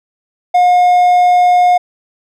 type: tone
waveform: triangle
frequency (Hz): 717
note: F5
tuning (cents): +45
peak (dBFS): -4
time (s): 0.54-1.78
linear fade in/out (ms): 10
effects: none